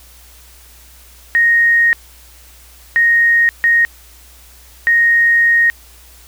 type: tone bursts at uneven times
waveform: sine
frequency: 1864.7 Hz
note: A#6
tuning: in tune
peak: -8 dBFS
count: 4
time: 1.35-1.93 / 2.96-3.49 / 3.64-3.85 / 4.87-5.7 s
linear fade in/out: 0 ms
effects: added 60 Hz sine -43 dBFS peak until 6.27 s + white hiss -44 dBFS RMS until 6.27 s